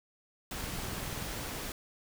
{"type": "noise", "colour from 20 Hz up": "pink", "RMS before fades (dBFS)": -39, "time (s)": [0.51, 1.72], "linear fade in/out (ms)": 2}
{"type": "click train", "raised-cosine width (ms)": 5, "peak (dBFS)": -30, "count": 13, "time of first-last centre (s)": [0.64, 1.225], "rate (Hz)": 20.5}
{"effects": []}